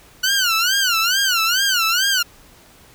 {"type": "tone with vibrato", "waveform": "15% pulse", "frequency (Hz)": 1457, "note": "F#6", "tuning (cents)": -27, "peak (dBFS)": -9, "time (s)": [0.23, 2.23], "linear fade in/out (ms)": 10, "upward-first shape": "sine", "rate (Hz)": 2.3, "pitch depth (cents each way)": 180, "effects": ["pink hiss -48 dBFS RMS until 2.94 s"]}